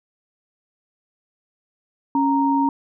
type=tone pair together; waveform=sine; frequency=276.3 / 931 Hz; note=C#4 / A#5; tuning=-6 / -2 cents; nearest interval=octave + major sixth; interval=2104 cents; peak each=-18 / -19 dBFS; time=2.15-2.69 s; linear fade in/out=2 ms; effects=none